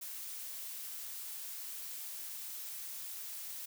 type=noise; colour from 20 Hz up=blue; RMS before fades=-44 dBFS; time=0.01-3.66 s; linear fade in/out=10 ms; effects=none